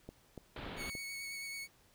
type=click train; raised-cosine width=2 ms; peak=-32 dBFS; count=4; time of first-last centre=0.09-0.952 s; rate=3.48 Hz
type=low-pass noise; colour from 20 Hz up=pink; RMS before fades=-45 dBFS; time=0.56-0.9 s; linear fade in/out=2 ms; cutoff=4000 Hz; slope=48 dB/octave
type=tone with vibrato; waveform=sawtooth; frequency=2217 Hz; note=C#7; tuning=in tune; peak=-38 dBFS; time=0.76-1.68 s; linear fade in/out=50 ms; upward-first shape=triangle; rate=9.1 Hz; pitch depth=18 cents each way
effects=pink hiss -67 dBFS RMS until 1.94 s